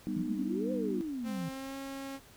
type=chord; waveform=sine; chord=G augmented; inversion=none; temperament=just; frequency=196 / 245 / 306.2 Hz; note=G3 / B3 / D#4; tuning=0 / -14 / -28 cents; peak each=-36 dBFS; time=0.07-1.01 s; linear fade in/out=0 ms
type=exponential two-way sweep; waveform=sine; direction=up then down; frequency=158.2 to 528 to 158.2 Hz; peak=-34 dBFS; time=0.16-1.49 s; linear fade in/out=5 ms; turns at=0.72 s
type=tone with pitch glide; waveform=sawtooth; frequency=261.6 to 272.2 Hz; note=C4 to C#4; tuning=0 to -31 cents; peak=-35 dBFS; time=1.23-2.2 s; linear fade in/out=50 ms; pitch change=+69 cents; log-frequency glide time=1.37-1.76 s
effects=pink hiss -57 dBFS RMS until 2.36 s